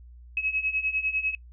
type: beating tone pair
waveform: sine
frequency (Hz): 2559 / 2569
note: D#7 / E7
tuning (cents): +48 / -45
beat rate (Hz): 10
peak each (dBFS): -30 / -27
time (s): 0.37-1.35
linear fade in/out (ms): 2
effects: noise-tail reverb RT60 0.1 s tail -25 dB re dry + added 60 Hz sine -45 dBFS peak until 1.52 s